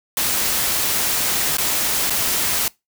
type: noise with dropouts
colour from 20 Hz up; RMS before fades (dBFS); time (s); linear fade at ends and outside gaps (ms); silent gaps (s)
white; -20; 0.17-2.68; 1; 1.57-1.583 / 2.098-2.105
effects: noise-tail reverb RT60 0.2 s tail -23 dB re dry